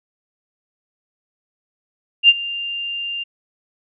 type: tone with ADSR envelope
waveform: sine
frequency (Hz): 2794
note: F7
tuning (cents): 0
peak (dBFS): -4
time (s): 2.23-3.24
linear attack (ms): 57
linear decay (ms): 40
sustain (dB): -19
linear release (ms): 15
effects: none